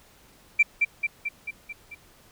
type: tone with echo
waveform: sine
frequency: 2349 Hz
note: D7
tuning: in tune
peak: -13 dBFS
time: 0.59-0.63 s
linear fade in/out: 10 ms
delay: 220 ms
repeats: 6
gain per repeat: -4 dB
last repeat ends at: 1.95 s
effects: tanh soft clip ceiling -9 dBFS + pink hiss -56 dBFS RMS until 2.31 s